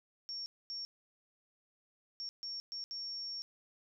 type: tone bursts at uneven times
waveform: sine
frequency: 5500 Hz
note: F8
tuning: 27 cents flat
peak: -39 dBFS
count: 6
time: 0.29-0.46 / 0.7-0.85 / 2.2-2.29 / 2.43-2.6 / 2.72-2.84 / 2.91-3.42 s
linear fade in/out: 0 ms
effects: none